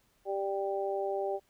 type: harmonic tone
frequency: 196.5 Hz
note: G3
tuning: 4 cents sharp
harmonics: 2 / 3 / 4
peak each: -33 / -35 / -36 dBFS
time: 0.25-1.4 s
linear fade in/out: 50 ms
effects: pink hiss -70 dBFS RMS until 1.49 s